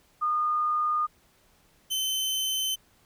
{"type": "tone pair in turn", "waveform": ["sine", "sawtooth"], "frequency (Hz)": [1222, 3068], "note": ["D#6", "G7"], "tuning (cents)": [-32, -38], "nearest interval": "octave + major third", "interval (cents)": 1594, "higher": "second", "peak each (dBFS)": -23, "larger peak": "neither", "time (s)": [[0.21, 1.07], [1.9, 2.76]], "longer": "neither", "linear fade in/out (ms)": 20, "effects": ["pink hiss -63 dBFS RMS until 3.05 s"]}